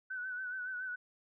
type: tone with vibrato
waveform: sine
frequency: 1500 Hz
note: F#6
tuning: 23 cents sharp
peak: -37 dBFS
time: 0.1-0.96 s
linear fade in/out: 10 ms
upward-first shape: sine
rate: 7.1 Hz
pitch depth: 47 cents each way
effects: none